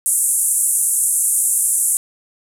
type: band-pass noise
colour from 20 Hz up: white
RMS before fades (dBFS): -17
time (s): 0.06-1.97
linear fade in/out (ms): 0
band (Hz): 8000 to 11000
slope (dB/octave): 48
effects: none